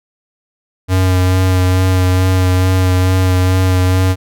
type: tone with vibrato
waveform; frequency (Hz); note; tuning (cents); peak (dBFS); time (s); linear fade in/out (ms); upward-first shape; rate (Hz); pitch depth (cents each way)
square; 92.5; F#2; 0; -10; 0.88-4.16; 50; sine; 2.3; 17
effects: none